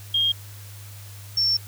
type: tone pair in turn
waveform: sine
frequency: 3231 / 5434 Hz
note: G#7 / F8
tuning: -48 / -48 cents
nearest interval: major sixth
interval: 900 cents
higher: second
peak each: -18 dBFS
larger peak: neither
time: 0.14-0.32 / 1.37-1.57 s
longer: second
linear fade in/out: 5 ms
effects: added 101 Hz sine -39 dBFS peak until 1.67 s + white hiss -46 dBFS RMS until 1.67 s